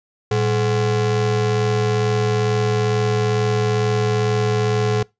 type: ring-modulated tone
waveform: square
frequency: 155.56 Hz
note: D#3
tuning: in tune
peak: -14 dBFS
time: 0.31-5.03 s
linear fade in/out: 5 ms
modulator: 270 Hz
effects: noise-tail reverb RT60 0.2 s tail -23 dB re dry + resampled to 16000 Hz